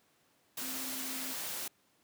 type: tone in noise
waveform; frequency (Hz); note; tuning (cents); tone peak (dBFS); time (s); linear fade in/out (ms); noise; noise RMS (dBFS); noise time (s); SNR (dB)
sine; 261.8; C4; +1; -45; 0.61-1.33; 5; white; -39; 0.57-1.68; -9
effects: pink hiss -70 dBFS RMS until 2.03 s + high-pass 150 Hz 12 dB/octave